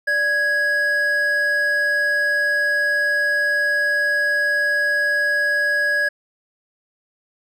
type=tone pair together; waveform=triangle; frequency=587.7 / 1661.2 Hz; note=D5 / G#6; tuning=+1 / 0 cents; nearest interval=octave + tritone; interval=1799 cents; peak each=-25 / -15 dBFS; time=0.07-6.09 s; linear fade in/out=10 ms; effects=none